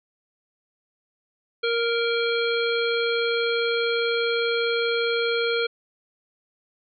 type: harmonic tone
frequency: 466.2 Hz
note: A#4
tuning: in tune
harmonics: 1 / 3 / 5 / 7 / 9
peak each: -23 / -28 / -30 / -31 / -33 dBFS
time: 1.63-5.67 s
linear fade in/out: 10 ms
effects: none